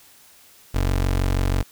25% pulse tone, 46.25 Hz, F#1, in tune, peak -15 dBFS, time 0.74-1.63 s, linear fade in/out 10 ms, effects white hiss -51 dBFS RMS until 1.71 s

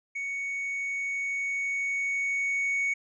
triangle tone with level ramp, 2227 Hz, C#7, 7 cents sharp, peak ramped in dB -29 to -23 dBFS, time 0.15-2.94 s, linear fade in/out 10 ms, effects resampled to 16000 Hz

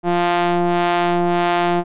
sawtooth ring-modulated tone, 174.61 Hz, F3, in tune, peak -8 dBFS, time 0.03-1.84 s, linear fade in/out 50 ms, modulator 523 Hz, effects resampled to 8000 Hz

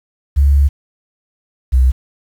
sine tone pair in turn, 70.4 / 63.95 Hz, C#2 / C2, +27 / -39 cents, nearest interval major second, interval 166 cents, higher first, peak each -7 dBFS, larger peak neither, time 0.36-0.69 / 1.72-1.92 s, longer first, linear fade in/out 20 ms, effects 7-bit

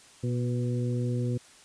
harmonic tone with a mistuned harmonic, 121.7 Hz, B2, 25 cents flat, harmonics 1 / 2 / 3 / 4, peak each -27 / -33 / -37 / -39 dBFS, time 0.23-1.38 s, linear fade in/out 10 ms, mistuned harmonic 4, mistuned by +23 cents, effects white hiss -54 dBFS RMS until 1.64 s + resampled to 22050 Hz

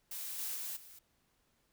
blue noise with level steps, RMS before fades -42 / -39 / -41 / -55 dBFS, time 0.11-0.99 s, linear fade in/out 5 ms, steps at 0.38 / 0.55 / 0.76 s, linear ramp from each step 10 ms, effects pink hiss -75 dBFS RMS until 1.72 s

